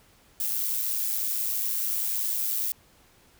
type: noise with amplitude modulation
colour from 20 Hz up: violet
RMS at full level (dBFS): -26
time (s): 0.4-2.72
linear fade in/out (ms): 2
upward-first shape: sine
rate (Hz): 110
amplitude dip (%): 45
effects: pink hiss -59 dBFS RMS until 3.39 s